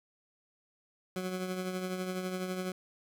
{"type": "tone with tremolo", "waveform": "20% pulse", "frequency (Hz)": 184.4, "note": "F#3", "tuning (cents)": -6, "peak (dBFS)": -27, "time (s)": [1.16, 2.72], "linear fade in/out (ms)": 2, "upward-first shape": "triangle", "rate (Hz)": 12, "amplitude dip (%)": 50, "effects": []}